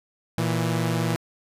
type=tone pair together; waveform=sawtooth; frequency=116.54 / 164.81 Hz; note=A#2 / E3; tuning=0 / 0 cents; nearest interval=tritone; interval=600 cents; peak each=-21 / -21 dBFS; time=0.38-1.16 s; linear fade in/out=0 ms; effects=resampled to 32000 Hz